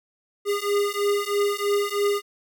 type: beating tone pair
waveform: square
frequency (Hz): 405.6 / 408.7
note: G#4 / G#4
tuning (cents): -41 / -28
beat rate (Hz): 3.1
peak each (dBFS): -25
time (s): 0.45-2.22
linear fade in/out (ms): 50
effects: none